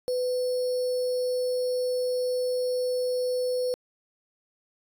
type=tone with sample-and-hold; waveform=sine; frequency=501 Hz; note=B4; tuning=25 cents sharp; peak=-24 dBFS; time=0.08-3.74 s; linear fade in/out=0 ms; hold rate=4900 Hz; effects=resampled to 32000 Hz

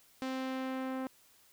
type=tone with low-pass filter sweep; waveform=sawtooth; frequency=261.6 Hz; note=C4; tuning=in tune; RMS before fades=-37 dBFS; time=0.22-1.07 s; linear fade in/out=0 ms; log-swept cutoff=5800 to 1500 Hz; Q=0.75; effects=white hiss -64 dBFS RMS until 1.52 s

